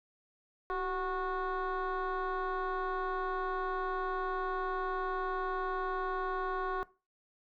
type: tone with frequency modulation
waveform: sine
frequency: 740 Hz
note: F#5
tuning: in tune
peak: -30 dBFS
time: 0.7-6.83 s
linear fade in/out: 0 ms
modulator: 360 Hz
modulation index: 1.7
effects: noise-tail reverb RT60 0.3 s tail -20 dB re dry + tanh soft clip ceiling -29 dBFS